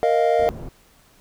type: chord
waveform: triangle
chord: Bb suspended fourth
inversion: none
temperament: equal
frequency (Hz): 466.2 / 622.3 / 698.5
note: Bb4 / Eb5 / F5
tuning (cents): 0 / 0 / 0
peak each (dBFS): -18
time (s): 0.03-0.49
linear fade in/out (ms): 0
type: low-pass noise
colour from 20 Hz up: pink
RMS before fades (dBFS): -34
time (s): 0.39-0.69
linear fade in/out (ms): 5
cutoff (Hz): 580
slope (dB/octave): 12
effects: pink hiss -55 dBFS RMS until 1.2 s